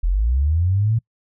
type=linear sweep; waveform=sine; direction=up; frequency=38.89 to 116.4 Hz; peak=-15 dBFS; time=0.03-0.99 s; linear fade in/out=10 ms; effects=noise-tail reverb RT60 0.1 s tail -26 dB re dry